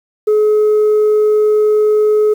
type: tone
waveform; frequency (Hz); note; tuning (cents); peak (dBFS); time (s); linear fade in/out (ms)
sine; 425.3; G#4; +41; -6; 0.27-2.34; 10
effects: tanh soft clip ceiling -7 dBFS + 7-bit